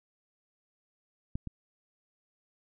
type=clicks; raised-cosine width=5 ms; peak=-21 / -25 dBFS; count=2; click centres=1.355 / 1.473 s; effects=none